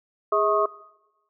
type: tone cluster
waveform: sine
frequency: 413.2 / 642 / 1090 / 1249 Hz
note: G#4 / E5 / C#6 / D#6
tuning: -9 / -46 / -29 / +6 cents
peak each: -24 dBFS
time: 0.32-0.66 s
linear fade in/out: 5 ms
effects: noise-tail reverb RT60 1.0 s tail -20 dB re dry